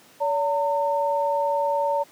sine tone pair together, 571 / 910.1 Hz, D5 / A#5, -49 / -42 cents, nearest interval minor sixth, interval 807 cents, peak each -23 dBFS, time 0.2-2.04 s, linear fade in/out 20 ms, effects pink hiss -52 dBFS RMS until 2.11 s + high-pass 200 Hz 12 dB/octave

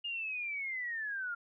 sine linear sweep, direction down, 2850 to 1384 Hz, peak -35 dBFS, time 0.04-1.35 s, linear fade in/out 10 ms, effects none

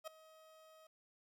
30% pulse tone with ADSR envelope, 633 Hz, D#5, 30 cents sharp, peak -39 dBFS, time 0.04-0.87 s, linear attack 34 ms, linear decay 5 ms, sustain -19 dB, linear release 4 ms, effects 13-bit

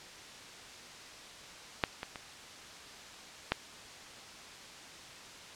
clicks, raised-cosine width 0.3 ms, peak -10 / -21 / -25 / -11 dBFS, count 4, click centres 1.838 / 2.031 / 2.158 / 3.52 s, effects white hiss -49 dBFS RMS until 5.55 s + low-pass 6000 Hz 12 dB/octave

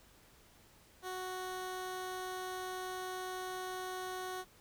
15% pulse tone, 370 Hz, F#4, in tune, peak -33 dBFS, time 1.02-4.45 s, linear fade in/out 50 ms, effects pink hiss -63 dBFS RMS until 4.6 s

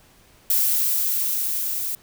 violet noise with level ramp, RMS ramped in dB -19 to -27 dBFS, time 0.5-1.95 s, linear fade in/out 2 ms, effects pink hiss -54 dBFS RMS until 2.02 s

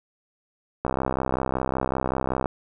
click train, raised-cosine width 1 ms, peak -10 dBFS, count 106, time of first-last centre 0.85-2.458 s, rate 65.3 Hz, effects none

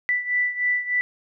sine beating tone pair, 1975.5 / 1978.8 Hz, B6 / B6, 0 / +3 cents, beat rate 3.3 Hz, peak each -22 / -26 dBFS, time 0.09-1.01 s, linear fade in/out 0 ms, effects none

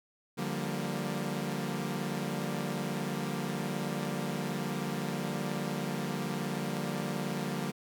sawtooth chord, G minor seventh, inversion second, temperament equal with one note detuned, 146.83 / 177.15 / 196 / 233.1 Hz, D3 / F3 / G3 / Bb3, 0 / +25 / 0 / 0 cents, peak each -34 dBFS, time 0.37-7.72 s, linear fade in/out 20 ms, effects none

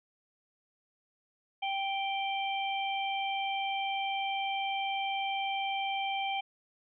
harmonic tone, 784 Hz, G5, in tune, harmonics 1 / 3 / 4, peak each -32 / -37 / -38 dBFS, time 1.62-6.41 s, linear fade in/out 10 ms, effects none

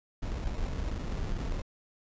brown noise with sample-and-hold, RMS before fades -33 dBFS, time 0.22-1.62 s, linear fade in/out 10 ms, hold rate 1575 Hz, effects resampled to 16000 Hz

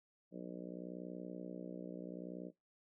harmonic tone, 60.7 Hz, B1, 29 cents flat, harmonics 3 / 4 / 5 / 6 / 7 / 8 / 9 / 10, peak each -48 / -53 / -50 / -55 / -56 / -55 / -54 / -57 dBFS, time 0.31-2.52 s, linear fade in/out 50 ms, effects noise-tail reverb RT60 0.2 s tail -24 dB re dry

